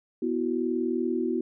sine chord, B suspended fourth, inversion none, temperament equal, 246.9 / 329.6 / 370 Hz, B3 / E4 / F#4, 0 / 0 / 0 cents, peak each -29 dBFS, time 0.22-1.41 s, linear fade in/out 5 ms, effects none

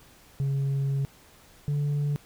sine tone pair in turn, 137.8 / 145.28 Hz, C#3 / D3, -10 / -18 cents, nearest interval minor second, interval 92 cents, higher second, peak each -21 dBFS, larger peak neither, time 0.4-1.05 / 1.68-2.16 s, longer first, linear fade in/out 0 ms, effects tanh soft clip ceiling -23 dBFS + pink hiss -55 dBFS RMS until 2.25 s

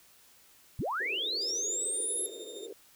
sine linear sweep, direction up, 65.41 to 11175 Hz, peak -30 dBFS, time 0.79-2.26 s, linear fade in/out 0 ms
white band-pass noise, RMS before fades -44 dBFS, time 1-2.73 s, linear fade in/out 5 ms, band 360 to 470 Hz, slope 48 dB/octave
25% pulse tone with tremolo, 3654 Hz, A#7, 35 cents flat, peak -40 dBFS, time 1.4-2.67 s, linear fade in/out 20 ms, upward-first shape sine, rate 13 Hz, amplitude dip 50%
effects white hiss -60 dBFS RMS until 2.95 s

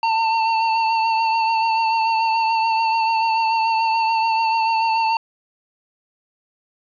square tone with vibrato, 899 Hz, A5, 37 cents sharp, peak -17 dBFS, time 0.03-5.17 s, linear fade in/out 2 ms, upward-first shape sine, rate 6.9 Hz, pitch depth 26 cents each way, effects resampled to 11025 Hz + 8-bit

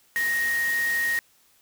sine tone in noise, 1870 Hz, A#6, 5 cents sharp, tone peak -22 dBFS, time 0.16-1.19 s, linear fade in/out 0 ms, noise white, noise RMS -35 dBFS, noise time 0.16-1.19 s, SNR +10 dB, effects white hiss -61 dBFS RMS until 1.61 s

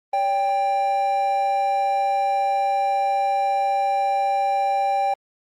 triangle tone pair together, 568.2 / 790 Hz, C#5 / G5, +43 / +13 cents, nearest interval tritone, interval 570 cents, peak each -25 / -17 dBFS, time 0.13-5.14 s, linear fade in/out 5 ms, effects Opus 32 kbps

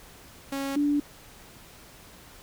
sawtooth / sine tone pair in turn, 274.8 / 290.4 Hz, C#4 / D4, -15 / -19 cents, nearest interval minor second, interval 96 cents, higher second, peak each -25 / -21 dBFS, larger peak second, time 0.52-0.76 / 0.76-1 s, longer neither, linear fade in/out 5 ms, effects pink hiss -50 dBFS RMS until 2.42 s

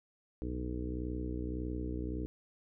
harmonic tone with a mistuned harmonic, 61.74 Hz, B1, in tune, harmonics 1 / 2 / 3 / 4 / 5 / 6 / 7 / 8, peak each -38 / -45 / -46 / -46 / -40 / -49 / -46 / -53 dBFS, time 0.42-2.26 s, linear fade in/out 0 ms, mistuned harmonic 1, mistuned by +86 cents, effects none

